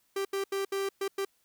45% pulse tone bursts at uneven times, 392.1 Hz, G4, in tune, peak -29 dBFS, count 6, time 0.16-0.25 / 0.33-0.44 / 0.52-0.65 / 0.72-0.89 / 1.01-1.08 / 1.18-1.25 s, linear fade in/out 5 ms, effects white hiss -71 dBFS RMS until 1.44 s

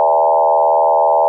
sine tone with frequency modulation, 740 Hz, F#5, in tune, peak -9 dBFS, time 0-1.28 s, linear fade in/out 0 ms, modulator 78 Hz, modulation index 2.5, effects none

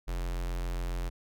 square tone with notch filter, 43.65 Hz, F1, in tune, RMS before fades -33 dBFS, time 0.07-1.1 s, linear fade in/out 20 ms, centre 180 Hz, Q 1.4, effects none

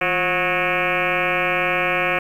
sine tone with frequency modulation, 1467 Hz, F#6, 15 cents flat, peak -17 dBFS, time 0.01-2.19 s, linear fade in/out 5 ms, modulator 186 Hz, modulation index 6.2, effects 8-bit

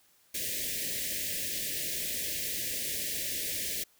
white band-stop noise, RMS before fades -34 dBFS, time 0.34-3.84 s, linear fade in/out 10 ms, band 630 to 1700 Hz, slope 96 dB/octave, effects white hiss -65 dBFS RMS until 3.99 s

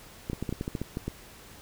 clicks, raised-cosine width 3 ms, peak -18 dBFS, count 11, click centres 0.299 / 0.332 / 0.426 / 0.492 / 0.526 / 0.611 / 0.679 / 0.752 / 0.816 / 0.971 / 1.08 s, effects pink hiss -50 dBFS RMS until 1.61 s

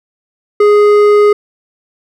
triangle tone with hard clipping, 415.3 Hz, G#4, in tune, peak -6 dBFS, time 0.6-1.33 s, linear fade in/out 5 ms, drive 12 dB, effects none

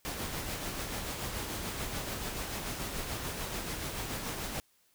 pink noise with tremolo, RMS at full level -36 dBFS, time 0.05-4.6 s, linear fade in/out 0 ms, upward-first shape sine, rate 6.9 Hz, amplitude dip 35%, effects white hiss -69 dBFS RMS until 4.94 s

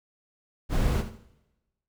brown noise with echo, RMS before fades -24 dBFS, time 0.69-1.04 s, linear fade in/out 50 ms, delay 77 ms, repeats 3, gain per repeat -12 dB, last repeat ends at 1.271 s, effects noise-tail reverb RT60 1.0 s tail -17 dB re dry

